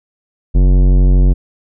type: tone with tanh clipping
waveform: sine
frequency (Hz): 46.25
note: F#1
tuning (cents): 0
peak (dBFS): -8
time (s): 0.54-1.34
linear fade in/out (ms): 20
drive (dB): 16
effects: none